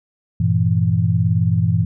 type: chord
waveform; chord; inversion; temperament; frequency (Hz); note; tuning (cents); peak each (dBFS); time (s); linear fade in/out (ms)
sine; E diminished; first; equal; 98 / 116.54 / 164.81; G2 / Bb2 / E3; 0 / 0 / 0; -18; 0.4-1.85; 5
effects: none